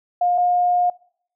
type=tone pair in turn; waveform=sine; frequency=710 / 713 Hz; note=F5 / F5; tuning=+28 / +36 cents; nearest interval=unison; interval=8 cents; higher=second; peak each=-15 dBFS; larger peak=neither; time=0.21-0.38 / 0.38-0.9 s; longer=second; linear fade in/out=5 ms; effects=noise-tail reverb RT60 0.6 s tail -23 dB re dry